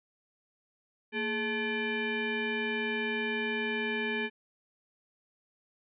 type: tone with frequency modulation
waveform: sine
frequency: 1073 Hz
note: C6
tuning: 43 cents sharp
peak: -29 dBFS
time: 1.12-4.3 s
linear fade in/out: 50 ms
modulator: 651 Hz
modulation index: 2.5
effects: none